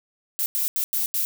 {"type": "noise bursts at uneven times", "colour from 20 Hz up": "violet", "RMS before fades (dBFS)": -24, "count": 5, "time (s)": [[0.39, 0.46], [0.55, 0.68], [0.76, 0.84], [0.93, 1.06], [1.14, 1.25]], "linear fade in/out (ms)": 0, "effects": []}